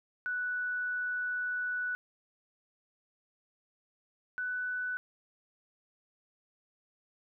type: tone pair in turn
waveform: sine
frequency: 1481 / 1492.2 Hz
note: F#6 / F#6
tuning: +1 / +14 cents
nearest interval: unison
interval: 13 cents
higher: second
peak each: -31 / -32 dBFS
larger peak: first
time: 0.26-1.95 / 4.38-4.97 s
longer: first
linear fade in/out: 0 ms
effects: none